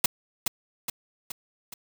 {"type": "noise with echo", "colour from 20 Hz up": "white", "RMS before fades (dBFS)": -20, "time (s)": [0.04, 0.06], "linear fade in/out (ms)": 5, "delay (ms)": 420, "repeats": 4, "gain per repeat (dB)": -5, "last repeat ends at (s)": 1.74, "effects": []}